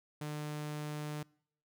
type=tone; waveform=sawtooth; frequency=150 Hz; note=D3; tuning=37 cents sharp; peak=-34 dBFS; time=0.21-1.23 s; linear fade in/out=5 ms; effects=noise-tail reverb RT60 0.6 s tail -24 dB re dry